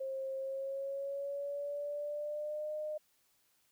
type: tone with pitch glide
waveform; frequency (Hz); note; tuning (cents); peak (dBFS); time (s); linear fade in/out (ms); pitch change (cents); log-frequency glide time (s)
sine; 534 to 609.9; C5 to D#5; +35 to -35; -36; 0-2.98; 10; +230; 0.37-2.74
effects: white hiss -73 dBFS RMS until 3.71 s